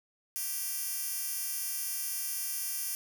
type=tone with high-pass filter; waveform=10% pulse; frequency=392 Hz; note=G4; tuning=in tune; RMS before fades=-35 dBFS; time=0.36-2.95 s; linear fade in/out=0 ms; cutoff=9700 Hz; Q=0.59; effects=none